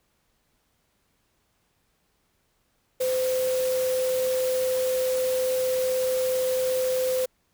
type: tone in noise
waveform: sine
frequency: 513 Hz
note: C5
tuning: 34 cents flat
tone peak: -22 dBFS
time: 3-7.26 s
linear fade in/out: 10 ms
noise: white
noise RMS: -35 dBFS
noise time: 3-7.26 s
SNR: +10 dB
effects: pink hiss -70 dBFS RMS until 7.53 s